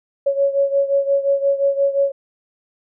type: beating tone pair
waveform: sine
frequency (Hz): 554.4 / 560.1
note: C#5 / C#5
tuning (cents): 0 / +18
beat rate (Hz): 5.7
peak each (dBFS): -16 / -20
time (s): 0.26-2.12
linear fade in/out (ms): 10
effects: none